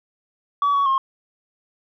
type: tone with pitch steps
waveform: sine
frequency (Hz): 1140 / 1123 / 1072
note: C#6 / C#6 / C6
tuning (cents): +48 / +22 / +42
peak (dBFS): -14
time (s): 0.62-0.98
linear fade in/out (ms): 2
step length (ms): 120
effects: tanh soft clip ceiling -14 dBFS